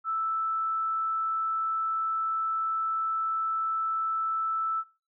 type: tone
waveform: sine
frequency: 1318.5 Hz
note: E6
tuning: in tune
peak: -26 dBFS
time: 0.04-4.84 s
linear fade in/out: 50 ms
effects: noise-tail reverb RT60 0.3 s tail -20 dB re dry